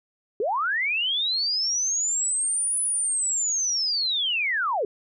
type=linear two-way sweep; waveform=sine; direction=up then down; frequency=373.5 to 10030 to 373.5 Hz; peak=-22 dBFS; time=0.4-4.85 s; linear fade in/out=2 ms; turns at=2.81 s; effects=none